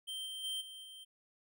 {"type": "tone with level steps", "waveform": "square", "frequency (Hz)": 3136, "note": "G7", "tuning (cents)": 0, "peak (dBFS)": [-40, -42, -37, -48, -50], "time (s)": [0.07, 1.05], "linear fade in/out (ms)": 20, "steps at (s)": [0.25, 0.43, 0.6, 0.83], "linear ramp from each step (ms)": 20, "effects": []}